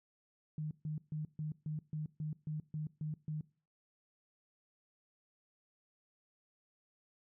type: tone bursts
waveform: sine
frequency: 153.3 Hz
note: D#3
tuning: 25 cents flat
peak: -36 dBFS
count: 11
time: 0.58-3.41 s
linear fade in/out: 2 ms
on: 130 ms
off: 140 ms
effects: noise-tail reverb RT60 0.4 s tail -21 dB re dry